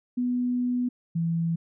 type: tone pair in turn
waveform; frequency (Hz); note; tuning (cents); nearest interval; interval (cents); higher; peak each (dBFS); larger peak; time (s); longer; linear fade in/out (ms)
sine; 246.9 / 166.44; B3 / E3; 0 / +17; perfect fifth; 683; first; -23; neither; 0.17-0.89 / 1.15-1.56; first; 10
effects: none